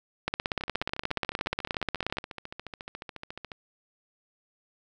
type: two click trains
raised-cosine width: 0.3 ms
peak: -11 / -22 dBFS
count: 33 / 42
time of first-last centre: 0.28-2.185 / 0.61-3.518 s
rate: 16.8 / 14.1 Hz
effects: none